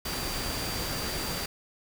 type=tone in noise; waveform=sine; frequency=4699 Hz; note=D8; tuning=in tune; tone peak=-38 dBFS; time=0.05-1.46 s; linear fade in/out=5 ms; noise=pink; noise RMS=-33 dBFS; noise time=0.05-1.46 s; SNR=-8 dB; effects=none